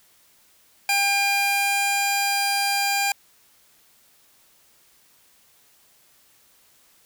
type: tone pair together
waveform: sawtooth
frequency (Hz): 800.1 / 2400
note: G5 / D7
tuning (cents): +35 / +37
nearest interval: octave + perfect fifth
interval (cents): 1902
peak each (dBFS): -19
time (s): 0.89-3.12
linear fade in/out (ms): 2
effects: white hiss -58 dBFS RMS until 7.05 s